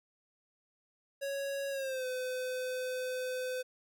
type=tone with pitch glide; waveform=square; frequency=554.4 to 508.4 Hz; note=C#5 to C5; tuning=0 to -50 cents; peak=-35 dBFS; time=1.21-3.63 s; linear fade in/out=20 ms; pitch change=-150 cents; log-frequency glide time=1.7-2.06 s; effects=none